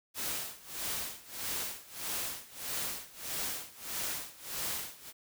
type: noise with tremolo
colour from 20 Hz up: white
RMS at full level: -35 dBFS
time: 0.14-5.13 s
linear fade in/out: 50 ms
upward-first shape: sine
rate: 1.6 Hz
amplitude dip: 90%
effects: none